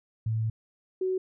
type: tone pair in turn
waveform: sine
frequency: 111.1 / 373.7 Hz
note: A2 / F#4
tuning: +17 / +17 cents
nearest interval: octave + major sixth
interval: 2100 cents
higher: second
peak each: -25 dBFS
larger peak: neither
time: 0.26-0.5 / 1.01-1.18 s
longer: first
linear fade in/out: 5 ms
effects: none